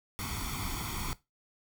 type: noise with comb filter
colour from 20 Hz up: pink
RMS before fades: -36 dBFS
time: 0.19-1.13 s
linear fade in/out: 0 ms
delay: 0.89 ms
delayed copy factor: +0.8
effects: noise-tail reverb RT60 0.2 s tail -17 dB re dry